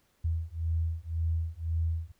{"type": "beating tone pair", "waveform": "sine", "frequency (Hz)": [81.1, 83], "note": ["E2", "E2"], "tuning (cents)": [-28, 12], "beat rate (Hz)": 1.9, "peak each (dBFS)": -31, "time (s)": [0.24, 2.12], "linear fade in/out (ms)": 10, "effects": ["pink hiss -70 dBFS RMS until 2.19 s"]}